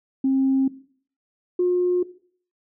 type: tone pair in turn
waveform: sine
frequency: 267.2 / 358.3 Hz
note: C4 / F4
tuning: +36 / +44 cents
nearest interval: perfect fourth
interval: 508 cents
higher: second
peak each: -16 dBFS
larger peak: neither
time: 0.24-0.68 / 1.59-2.03 s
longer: neither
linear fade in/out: 5 ms
effects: noise-tail reverb RT60 0.5 s tail -17 dB re dry + tanh soft clip ceiling -12 dBFS